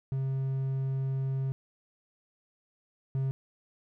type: tone pair in turn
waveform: triangle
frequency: 133.9 / 133.9 Hz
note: C3 / C3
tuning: +40 / +40 cents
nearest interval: unison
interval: 0 cents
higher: neither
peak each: -26 / -25 dBFS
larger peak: second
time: 0.12-1.52 / 3.15-3.31 s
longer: first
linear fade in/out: 0 ms
effects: none